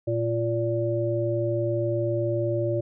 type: harmonic tone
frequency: 115.9 Hz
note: A#2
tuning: 10 cents flat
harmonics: 1 / 3 / 5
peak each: -27 / -27 / -27 dBFS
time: 0.07-2.81 s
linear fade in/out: 10 ms
effects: none